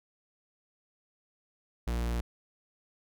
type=tone; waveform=45% pulse; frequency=58.8 Hz; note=A#1; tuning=16 cents sharp; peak=-29 dBFS; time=1.87-2.21 s; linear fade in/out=5 ms; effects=none